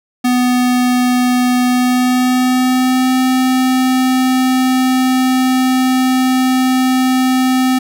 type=tone with pitch glide; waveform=square; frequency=248.6 to 257.5 Hz; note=B3 to C4; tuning=+12 to -28 cents; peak=-11 dBFS; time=0.24-7.79 s; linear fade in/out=10 ms; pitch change=+60 cents; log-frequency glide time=1.68-3.14 s; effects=none